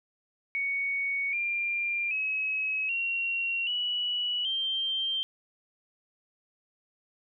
sine tone with pitch steps, 2229 / 2389 / 2560 / 2744 / 2941 / 3152 Hz, C#7 / D7 / D#7 / F7 / F#7 / G7, +9 / +29 / +49 / -31 / -11 / +9 cents, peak -27 dBFS, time 0.55-5.23 s, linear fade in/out 0 ms, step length 780 ms, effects none

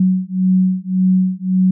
sine beating tone pair, 185 / 186.8 Hz, F#3 / F#3, 0 / +17 cents, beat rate 1.8 Hz, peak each -15 / -15 dBFS, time 0-1.71 s, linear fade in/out 5 ms, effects none

